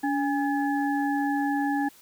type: tone cluster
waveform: sine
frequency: 285.1 / 818 / 1713 Hz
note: C#4 / G#5 / A6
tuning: +49 / -26 / -47 cents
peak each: -25 / -28 / -33 dBFS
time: 0.03-1.89 s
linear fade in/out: 10 ms
effects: white hiss -54 dBFS RMS until 2.01 s